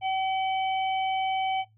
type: harmonic tone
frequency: 763 Hz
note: G5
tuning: 47 cents flat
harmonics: 1 / 3 / 4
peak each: -25 / -35 / -37 dBFS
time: 0.01-1.65 s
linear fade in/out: 50 ms
effects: noise-tail reverb RT60 0.2 s tail -24 dB re dry + added 108 Hz sine -58 dBFS peak until 1.77 s